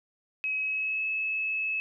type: tone with pitch glide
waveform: sine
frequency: 2551 to 2593 Hz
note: D#7 to E7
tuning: +43 to -29 cents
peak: -27 dBFS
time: 0.44-1.8 s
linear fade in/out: 0 ms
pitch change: +28 cents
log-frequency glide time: 0.58-1.06 s
effects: none